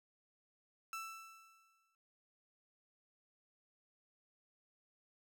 30% pulse tone with exponential decay, 1326 Hz, E6, 10 cents sharp, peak -38 dBFS, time 0.93-1.95 s, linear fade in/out 1 ms, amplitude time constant 220 ms, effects none

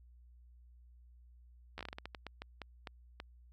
slowing click train, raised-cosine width 0.3 ms, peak -27 dBFS, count 15, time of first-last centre 1.78-3.201 s, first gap 12 ms, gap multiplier 1.29, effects added 60 Hz sine -57 dBFS peak until 3.52 s

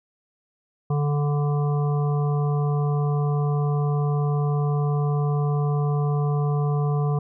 harmonic tone, 145.8 Hz, D3, 12 cents flat, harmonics 1 / 3 / 5 / 7 / 8, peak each -20 / -30 / -34 / -37 / -38 dBFS, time 0.9-7.19 s, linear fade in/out 5 ms, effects none

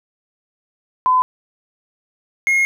sine / triangle tone pair in turn, 1015 / 2151 Hz, B5 / C7, +47 / +47 cents, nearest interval octave + minor second, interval 1300 cents, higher second, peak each -11 dBFS, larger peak neither, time 1.06-1.22 / 2.47-2.65 s, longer second, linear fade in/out 0 ms, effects none

